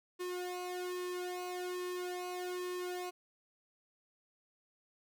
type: tone with flanger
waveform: sawtooth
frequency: 360.4 Hz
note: F#4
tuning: 45 cents flat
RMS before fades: -40 dBFS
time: 0.19-3.11 s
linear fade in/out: 20 ms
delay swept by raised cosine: 1.3 to 2.2 ms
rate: 1.2 Hz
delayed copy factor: -0.85
effects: none